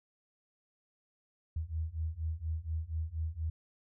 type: beating tone pair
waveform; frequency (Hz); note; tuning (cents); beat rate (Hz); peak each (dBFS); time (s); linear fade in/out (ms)
sine; 78 / 82.2; D#2 / E2; +5 / -4; 4.2; -37 / -36; 1.56-3.5; 5
effects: none